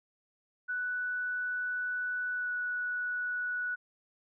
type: tone with pitch glide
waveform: sine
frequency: 1484 to 1472.9 Hz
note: F#6 to F#6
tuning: +5 to -8 cents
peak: -31 dBFS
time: 0.68-3.76 s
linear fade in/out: 20 ms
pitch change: -13 cents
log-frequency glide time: 2.34-2.5 s
effects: none